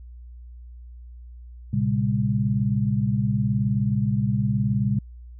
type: tone cluster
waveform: sine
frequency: 114.9 / 134 / 201.6 Hz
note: A#2 / C3 / G3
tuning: -25 / +42 / +49 cents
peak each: -24 dBFS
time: 1.73-4.99 s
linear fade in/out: 5 ms
effects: added 60 Hz sine -39 dBFS peak until 5.39 s